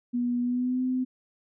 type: tone with pitch glide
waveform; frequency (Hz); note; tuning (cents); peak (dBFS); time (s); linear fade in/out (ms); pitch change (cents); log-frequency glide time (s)
sine; 243.1 to 255.5; B3 to C4; -27 to -41; -24; 0.13-1.05; 20; +86; 0.41-0.82
effects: none